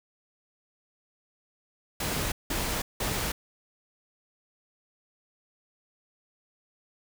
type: noise bursts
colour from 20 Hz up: pink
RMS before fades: -30 dBFS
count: 3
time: 2-3.32 s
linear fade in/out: 5 ms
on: 320 ms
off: 180 ms
effects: none